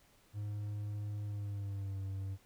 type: tone with pitch glide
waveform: triangle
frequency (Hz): 103.83 to 96.88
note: G#2 to G2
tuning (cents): 0 to -20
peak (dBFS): -35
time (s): 0.33-2.38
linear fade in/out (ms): 50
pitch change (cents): -120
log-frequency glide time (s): 1.23-2
effects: pink hiss -67 dBFS RMS until 2.45 s